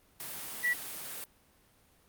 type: high-pass noise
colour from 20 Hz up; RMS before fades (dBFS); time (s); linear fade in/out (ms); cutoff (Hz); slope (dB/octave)
white; -41; 0.2-1.24; 0; 100; 24
type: tone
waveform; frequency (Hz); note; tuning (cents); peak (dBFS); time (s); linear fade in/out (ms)
sine; 1947; B6; -25; -26; 0.63-0.74; 20
effects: pink hiss -65 dBFS RMS until 2.08 s + Opus 32 kbps